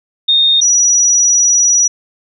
sine tone pair in turn, 3679 / 5840 Hz, A#7 / F#8, -24 / -24 cents, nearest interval minor sixth, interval 800 cents, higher second, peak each -7 dBFS, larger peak neither, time 0.28-0.61 / 0.61-1.88 s, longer second, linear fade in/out 10 ms, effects none

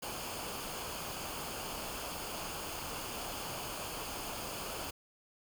pink noise with comb filter, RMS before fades -41 dBFS, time 0.02-4.91 s, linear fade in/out 10 ms, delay 0.52 ms, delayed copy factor -0.55, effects none

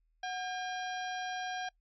harmonic tone with a mistuned harmonic, 805 Hz, G5, 46 cents sharp, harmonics 1 / 2 / 3 / 4 / 5 / 6 / 7, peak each -37 / -41 / -49 / -46 / -52 / -55 / -52 dBFS, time 0.23-1.69 s, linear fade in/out 5 ms, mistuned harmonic 1, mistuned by -150 cents, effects noise-tail reverb RT60 0.1 s tail -24 dB re dry + added 40 Hz sine -70 dBFS peak until 1.8 s

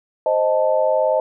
sine chord, A diminished, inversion first, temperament equal, 523.3 / 622.3 / 880 Hz, C5 / Eb5 / A5, 0 / 0 / 0 cents, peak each -19 / -17 / -23 dBFS, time 0.26-1.2 s, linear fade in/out 2 ms, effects none

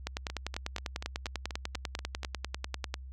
two click trains, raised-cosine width 0.2 ms, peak -16 / -21 dBFS, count 30 / 9, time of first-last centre 0.07-2.941 / 0.3-2.232 s, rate 10.1 / 4.14 Hz, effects added 65 Hz sine -42 dBFS peak until 3.12 s

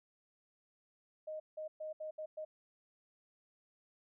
sine tone bursts at uneven times, 621 Hz, D#5, 3 cents flat, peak -40 dBFS, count 6, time 1.27-1.4 / 1.57-1.68 / 1.8-1.93 / 2-2.11 / 2.18-2.26 / 2.37-2.45 s, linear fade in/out 10 ms, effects none

